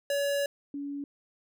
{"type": "tone pair in turn", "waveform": ["square", "sine"], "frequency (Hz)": [566, 283.8], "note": ["C#5", "C#4"], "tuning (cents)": [36, 41], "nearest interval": "octave", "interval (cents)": 1195, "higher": "first", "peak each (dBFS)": [-27, -33], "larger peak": "first", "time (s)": [[0.1, 0.46], [0.74, 1.04]], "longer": "first", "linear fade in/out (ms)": 2, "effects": []}